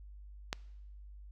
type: click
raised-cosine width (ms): 0.2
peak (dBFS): -16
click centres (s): 0.529
effects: noise-tail reverb RT60 0.9 s tail -23 dB re dry + added 50 Hz sine -48 dBFS peak until 1.31 s